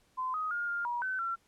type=tone with pitch steps; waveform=sine; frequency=1026 / 1255 / 1418 / 1404 / 959 / 1522 / 1358 Hz; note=C6 / D#6 / F6 / F6 / A#5 / F#6 / F6; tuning=-34 / +15 / +26 / +9 / +49 / +48 / -49 cents; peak=-31 dBFS; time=0.17-1.36 s; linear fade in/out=20 ms; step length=170 ms; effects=pink hiss -69 dBFS RMS until 1.47 s + low-pass 11000 Hz 12 dB/octave